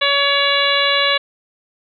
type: harmonic tone with a mistuned harmonic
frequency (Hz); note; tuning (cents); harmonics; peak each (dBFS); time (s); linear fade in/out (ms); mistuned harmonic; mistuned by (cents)
564; C#5; +30; 1 / 2 / 3 / 4 / 5 / 6 / 7; -21 / -21 / -21 / -21 / -21 / -21 / -21; 0.01-1.18; 10; 6; +23
effects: none